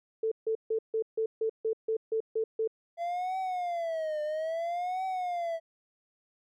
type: tone bursts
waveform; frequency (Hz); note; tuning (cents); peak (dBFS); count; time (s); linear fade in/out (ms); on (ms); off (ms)
sine; 443.6; A4; +14; -26; 11; 0.23-2.676; 5; 86; 150
type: tone with vibrato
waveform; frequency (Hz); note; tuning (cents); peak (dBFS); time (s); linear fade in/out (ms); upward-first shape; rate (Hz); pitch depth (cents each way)
triangle; 676; E5; +43; -28; 2.97-5.6; 50; triangle; 0.6; 210
effects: none